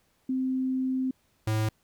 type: tone pair in turn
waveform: sine / square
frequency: 260 / 109 Hz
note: C4 / A2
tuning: -11 / -16 cents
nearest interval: octave + minor third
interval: 1505 cents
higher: first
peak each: -25 dBFS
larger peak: neither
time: 0.29-1.11 / 1.47-1.69 s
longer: first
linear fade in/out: 5 ms
effects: pink hiss -69 dBFS RMS until 1.83 s